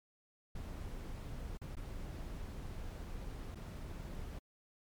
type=noise with dropouts; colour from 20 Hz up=brown; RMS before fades=-44 dBFS; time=0.55-4.39 s; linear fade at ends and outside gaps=5 ms; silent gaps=1.574-1.614 / 1.754-1.767 / 3.548-3.555 s; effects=MP3 96 kbps

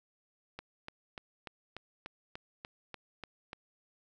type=click train; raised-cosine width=0.3 ms; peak=-26 dBFS; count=11; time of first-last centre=0.59-3.531 s; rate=3.4 Hz; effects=none

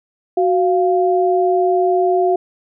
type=tone pair together; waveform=sine; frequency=370 / 696.3 Hz; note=F#4 / F5; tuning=0 / -5 cents; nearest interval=major seventh; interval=1095 cents; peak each=-14 / -16 dBFS; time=0.37-2.36 s; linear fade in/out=5 ms; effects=none

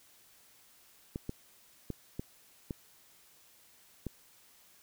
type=clicks; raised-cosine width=3 ms; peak=-23 dBFS; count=6; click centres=1.159 / 1.294 / 1.903 / 2.195 / 2.708 / 4.067 s; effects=white hiss -62 dBFS RMS until 4.82 s

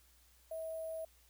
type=tone with sample-and-hold; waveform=sine; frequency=644 Hz; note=E5; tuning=41 cents flat; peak=-39 dBFS; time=0.51-1.05 s; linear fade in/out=5 ms; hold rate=11025 Hz; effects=added 60 Hz sine -67 dBFS peak until 1.29 s + white hiss -68 dBFS RMS until 1.29 s

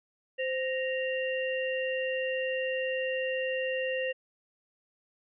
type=tone cluster; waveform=sine; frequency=520 / 1867 / 2775 Hz; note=C5 / A#6 / F7; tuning=-11 / +2 / -12 cents; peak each=-30 / -36 / -36 dBFS; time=0.38-4.13 s; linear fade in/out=20 ms; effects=none

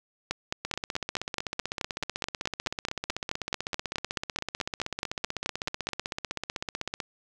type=two click trains; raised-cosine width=0.2 ms; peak=-14 / -11 dBFS; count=102 / 27; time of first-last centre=0.65-7.002 / 0.31-5.889 s; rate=15.9 / 4.66 Hz; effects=none

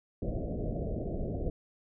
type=low-pass noise; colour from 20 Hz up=pink; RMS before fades=-34 dBFS; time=0.22-1.5 s; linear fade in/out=2 ms; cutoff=680 Hz; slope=96 dB/octave; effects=none

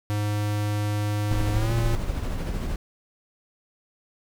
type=tone with pitch glide; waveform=square; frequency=104.3 to 115.73 Hz; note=G#2 to A#2; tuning=+8 to -12 cents; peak=-24 dBFS; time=0.1-1.95 s; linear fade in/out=0 ms; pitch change=+180 cents; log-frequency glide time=1.53-1.73 s
type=noise with tremolo; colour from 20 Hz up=brown; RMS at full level=-25 dBFS; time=1.31-2.76 s; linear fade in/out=2 ms; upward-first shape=triangle; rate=13 Hz; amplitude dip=40%
effects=none

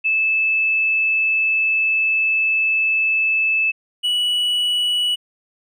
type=tone pair in turn; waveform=sine / triangle; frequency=2620 / 2941 Hz; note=E7 / F#7; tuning=-11 / -11 cents; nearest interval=major second; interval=200 cents; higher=second; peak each=-15 dBFS; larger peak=neither; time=0.04-3.72 / 4.03-5.16 s; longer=first; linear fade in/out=20 ms; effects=none

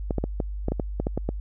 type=clicks; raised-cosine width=2 ms; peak=-12 dBFS; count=11; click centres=0.108 / 0.183 / 0.24 / 0.402 / 0.684 / 0.72 / 0.798 / 1 / 1.069 / 1.176 / 1.29 s; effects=added 50 Hz sine -29 dBFS peak until 1.4 s

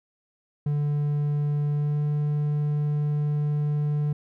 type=tone with pitch glide; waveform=triangle; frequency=146.6 to 147.96 Hz; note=D3 to D3; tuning=-3 to +13 cents; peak=-20 dBFS; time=0.66-4.13 s; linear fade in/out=5 ms; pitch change=+16 cents; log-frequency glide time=1.73-2.01 s; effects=none

